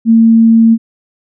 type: tone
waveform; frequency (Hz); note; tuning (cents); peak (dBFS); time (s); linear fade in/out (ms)
sine; 226.7; A#3; -48; -3; 0.05-0.78; 50
effects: none